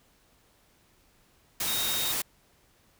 sine tone in noise, 3729 Hz, A#7, in tune, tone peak -31 dBFS, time 1.67-2.12 s, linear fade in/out 5 ms, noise white, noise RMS -30 dBFS, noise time 1.6-2.22 s, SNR -4 dB, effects pink hiss -64 dBFS RMS until 2.99 s

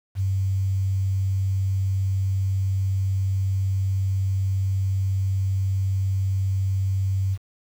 sine tone with quantisation, 96.3 Hz, G2, 30 cents flat, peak -20 dBFS, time 0.15-7.38 s, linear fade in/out 50 ms, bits 8, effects none

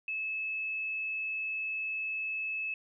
sine tone, 2600 Hz, E7, 24 cents flat, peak -32 dBFS, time 0.08-2.74 s, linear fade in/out 2 ms, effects none

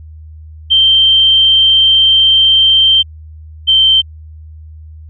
sine tone pair in turn, 3136 / 3119 Hz, G7 / G7, 0 / -9 cents, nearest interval unison, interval 9 cents, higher first, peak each -5 dBFS, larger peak neither, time 0.7-3.03 / 3.67-4.02 s, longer first, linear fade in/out 20 ms, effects added 78 Hz sine -30 dBFS peak until 5.09 s

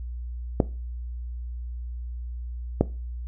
clicks, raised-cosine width 2 ms, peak -4 dBFS, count 2, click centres 0.602 / 2.81 s, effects noise-tail reverb RT60 0.3 s tail -18 dB re dry + added 60 Hz sine -31 dBFS peak until 3.27 s

